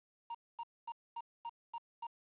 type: tone bursts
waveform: triangle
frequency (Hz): 933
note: A#5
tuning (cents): +1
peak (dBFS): -38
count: 7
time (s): 0.3-2.069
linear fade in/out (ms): 5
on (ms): 47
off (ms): 240
effects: resampled to 8000 Hz + 11-bit